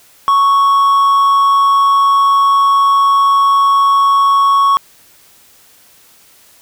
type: tone with amplitude modulation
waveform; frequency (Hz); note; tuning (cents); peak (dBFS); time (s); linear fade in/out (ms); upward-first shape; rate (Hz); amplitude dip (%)
triangle; 1109; C#6; 0; -4; 0.28-4.77; 0; sine; 195; 30
effects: white hiss -46 dBFS RMS until 6.61 s